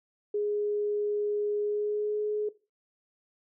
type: tone with pitch glide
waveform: sine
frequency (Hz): 415.3 to 421.6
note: G#4 to G#4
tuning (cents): 0 to +26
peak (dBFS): -26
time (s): 0.34-2.49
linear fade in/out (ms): 5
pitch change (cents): +26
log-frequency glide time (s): 1.62-2.2
effects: noise-tail reverb RT60 0.3 s tail -18 dB re dry